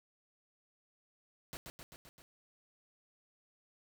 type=noise with echo; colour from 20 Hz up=pink; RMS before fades=-45 dBFS; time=1.53-1.57 s; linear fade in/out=0 ms; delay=130 ms; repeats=5; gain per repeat=-3 dB; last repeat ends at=2.22 s; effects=none